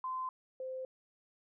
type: tone pair in turn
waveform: sine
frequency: 1032 / 519 Hz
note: C6 / C5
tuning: -24 / -14 cents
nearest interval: octave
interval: 1190 cents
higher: first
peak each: -35 / -38 dBFS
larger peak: first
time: 0.04-0.29 / 0.6-0.85 s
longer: neither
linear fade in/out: 2 ms
effects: none